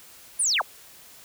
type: linear sweep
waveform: sine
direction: down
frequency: 10140 to 385.1 Hz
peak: -20 dBFS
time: 0.39-0.62 s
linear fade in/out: 10 ms
effects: white hiss -49 dBFS RMS until 1.24 s